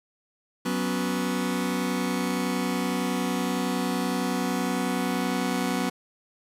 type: chord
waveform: sawtooth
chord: F# suspended fourth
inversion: none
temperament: just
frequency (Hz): 185 / 246.7 / 277.5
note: F#3 / B3 / C#4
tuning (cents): 0 / -2 / +2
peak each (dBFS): -25 / -24 / -27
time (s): 0.65-5.9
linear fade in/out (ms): 10
effects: resampled to 32000 Hz + 8-bit